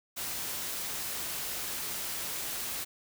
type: noise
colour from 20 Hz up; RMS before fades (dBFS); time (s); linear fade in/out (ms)
white; -36; 0.16-2.85; 20
effects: none